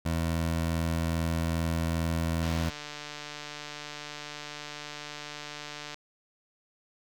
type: tone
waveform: 20% pulse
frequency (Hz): 82.41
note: E2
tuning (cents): 0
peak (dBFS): -22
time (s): 0.05-2.7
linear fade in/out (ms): 10
type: click train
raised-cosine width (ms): 0.2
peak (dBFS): -22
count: 521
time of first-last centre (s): 2.43-5.944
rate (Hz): 148
effects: none